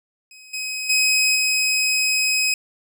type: tone with level steps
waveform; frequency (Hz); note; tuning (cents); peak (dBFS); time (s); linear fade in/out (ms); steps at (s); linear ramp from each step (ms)
20% pulse; 2533; D#7; +30; -38 / -21 / -11 / -13; 0.31-2.54; 2; 0.53 / 0.89 / 1.35; 10
effects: none